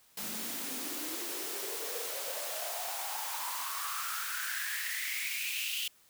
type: noise with high-pass filter sweep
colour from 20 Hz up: white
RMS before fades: -37 dBFS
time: 0.17-5.88 s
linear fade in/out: 5 ms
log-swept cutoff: 200 to 3000 Hz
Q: 7
effects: white hiss -64 dBFS RMS until 6.09 s